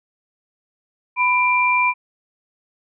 sine tone pair together, 996.7 / 2368 Hz, B5 / D7, +16 / +14 cents, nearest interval octave + minor third, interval 1498 cents, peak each -17 dBFS, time 1.16-1.94 s, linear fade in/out 50 ms, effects none

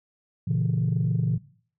sine chord, A# diminished, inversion none, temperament equal, 116.54 / 138.59 / 164.81 Hz, A#2 / C#3 / E3, 0 / 0 / 0 cents, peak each -25 dBFS, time 0.47-1.38 s, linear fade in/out 10 ms, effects noise-tail reverb RT60 0.5 s tail -17 dB re dry + tanh soft clip ceiling -16 dBFS

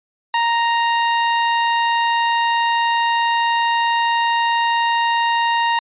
sawtooth tone, 932.3 Hz, A#5, in tune, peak -11 dBFS, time 0.34-5.79 s, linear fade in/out 2 ms, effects resampled to 8000 Hz

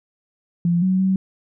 sine tone with pitch steps, 172.4 / 186.9 / 189.8 Hz, F3 / F#3 / F#3, -22 / +18 / +44 cents, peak -15 dBFS, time 0.65-1.16 s, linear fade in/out 2 ms, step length 170 ms, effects none

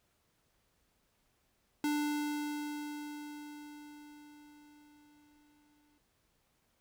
square tone with exponential decay, 295.8 Hz, D4, 13 cents sharp, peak -30 dBFS, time 1.84-5.98 s, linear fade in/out 2 ms, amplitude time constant 900 ms, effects pink hiss -75 dBFS RMS until 6.8 s

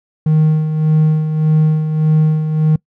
triangle tone with tremolo, 155.56 Hz, D#3, in tune, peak -5 dBFS, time 0.26-2.76 s, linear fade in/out 5 ms, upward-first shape sine, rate 1.7 Hz, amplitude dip 60%, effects noise-tail reverb RT60 0.1 s tail -25 dB re dry + tanh soft clip ceiling -1 dBFS

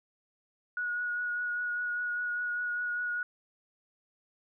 sine tone with vibrato, 1454 Hz, F#6, 31 cents flat, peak -30 dBFS, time 0.77-3.23 s, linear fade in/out 2 ms, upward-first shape triangle, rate 5 Hz, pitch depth 17 cents each way, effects none

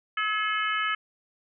harmonic tone with a mistuned harmonic, 430 Hz, A4, 40 cents flat, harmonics 3 / 4 / 5 / 6 / 7, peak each -28 / -30 / -32 / -37 / -34 dBFS, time 0.17-0.95 s, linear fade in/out 5 ms, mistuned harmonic 4, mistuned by -28 cents, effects none

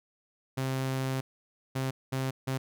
sawtooth tone bursts at uneven times, 132.2 Hz, C3, 18 cents sharp, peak -25 dBFS, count 4, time 0.57-1.21 / 1.75-1.91 / 2.12-2.31 / 2.47-2.58 s, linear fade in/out 10 ms, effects none

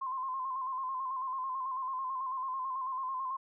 sine tone with vibrato, 1047 Hz, C6, 1 cent sharp, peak -33 dBFS, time 0.01-3.37 s, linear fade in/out 10 ms, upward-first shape square, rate 9.1 Hz, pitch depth 42 cents each way, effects none

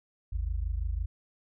sine tone pair together, 51.87 / 77.78 Hz, G#1 / D#2, -1 / 0 cents, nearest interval perfect fifth, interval 701 cents, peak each -30 / -33 dBFS, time 0.32-1.06 s, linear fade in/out 10 ms, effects none

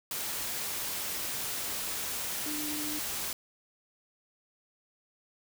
sine tone in noise, 300 Hz, D4, 37 cents sharp, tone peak -37 dBFS, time 2.46-2.99 s, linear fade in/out 2 ms, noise white, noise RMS -35 dBFS, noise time 0.11-3.33 s, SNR -5 dB, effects none

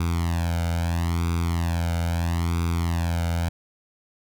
sawtooth tone with flanger, 84.6 Hz, E2, 45 cents sharp, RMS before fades -24 dBFS, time 0-3.49 s, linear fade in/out 5 ms, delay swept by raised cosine 0.83 to 1.36 ms, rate 0.76 Hz, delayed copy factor +0.9, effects none

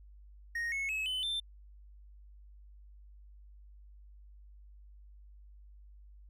triangle tone with pitch steps, 1864.7 / 2192 / 2577 / 3029 / 3561 Hz, A#6 / C#7 / E7 / F#7 / A7, 0 / -20 / -40 / +40 / +20 cents, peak -31 dBFS, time 0.55-1.4 s, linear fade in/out 5 ms, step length 170 ms, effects added 50 Hz sine -52 dBFS peak until 6.29 s

